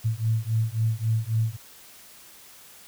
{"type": "beating tone pair", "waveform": "sine", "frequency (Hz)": [110, 113.7], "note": ["A2", "A#2"], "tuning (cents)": [0, -43], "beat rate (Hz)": 3.7, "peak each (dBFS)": -25, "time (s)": [0.04, 1.57], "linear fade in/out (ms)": 20, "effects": ["white hiss -49 dBFS RMS until 2.87 s"]}